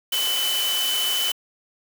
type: tone in noise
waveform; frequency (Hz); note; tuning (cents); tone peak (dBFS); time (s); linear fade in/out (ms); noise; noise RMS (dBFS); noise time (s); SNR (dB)
sine; 3015; F#7; +32; -22; 0.12-1.32; 5; white; -27; 0.12-1.32; +2
effects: high-pass 400 Hz 12 dB/octave